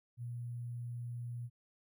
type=tone with sample-and-hold; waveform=sine; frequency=120 Hz; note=B2; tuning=49 cents flat; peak=-39 dBFS; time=0.17-1.5 s; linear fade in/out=50 ms; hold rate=11025 Hz; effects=none